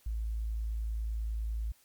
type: tone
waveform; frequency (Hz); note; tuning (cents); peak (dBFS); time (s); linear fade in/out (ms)
sine; 55; A1; 0; -31; 0.06-1.72; 5
effects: white hiss -65 dBFS RMS until 1.84 s + MP3 96 kbps